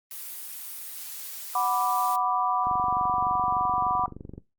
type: noise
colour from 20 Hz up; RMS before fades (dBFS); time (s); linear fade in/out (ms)
blue; -38; 0.11-2.16; 2
type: chord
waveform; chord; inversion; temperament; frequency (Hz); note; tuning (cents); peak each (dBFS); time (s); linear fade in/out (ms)
sine; B minor; second; equal; 740 / 987.8 / 1174.7; F#5 / B5 / D6; 0 / 0 / 0; -27; 1.55-4.06; 2
type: click train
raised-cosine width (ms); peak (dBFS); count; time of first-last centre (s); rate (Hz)
3; -26; 41; 2.67-4.379; 23.4
effects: noise-tail reverb RT60 0.2 s tail -19 dB re dry + Opus 32 kbps